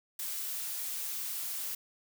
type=noise; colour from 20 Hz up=blue; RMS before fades=-37 dBFS; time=0.19-1.75 s; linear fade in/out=5 ms; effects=none